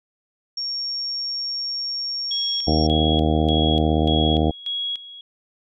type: tone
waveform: sine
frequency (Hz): 5530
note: F8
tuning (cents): -18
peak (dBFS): -24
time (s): 0.57-2.87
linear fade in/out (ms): 5
type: tone with tremolo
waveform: sine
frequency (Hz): 3322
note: G#7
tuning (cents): 0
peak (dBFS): -23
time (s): 2.31-5.21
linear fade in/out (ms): 2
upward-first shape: square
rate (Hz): 1.7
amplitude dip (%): 80
type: harmonic tone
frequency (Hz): 77.78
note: D#2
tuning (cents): 0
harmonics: 1 / 2 / 3 / 4 / 5 / 6 / 7 / 8 / 9 / 10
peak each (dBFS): -21 / -24 / -24 / -23 / -30 / -27 / -31 / -32 / -27 / -32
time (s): 2.67-4.51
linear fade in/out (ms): 5
effects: none